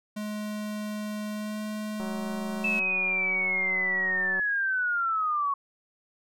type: tone with pitch glide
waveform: square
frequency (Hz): 210.9 to 213.1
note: G#3 to G#3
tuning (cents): +27 to +45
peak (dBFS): -32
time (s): 0.16-2.8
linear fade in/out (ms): 10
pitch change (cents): +18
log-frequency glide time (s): 1.32-1.61
type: click train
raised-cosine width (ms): 1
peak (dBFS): -26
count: 449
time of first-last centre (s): 2-4.396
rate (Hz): 187
type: linear sweep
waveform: sine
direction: down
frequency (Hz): 2637 to 1102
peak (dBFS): -24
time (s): 2.64-5.54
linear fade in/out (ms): 5
effects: none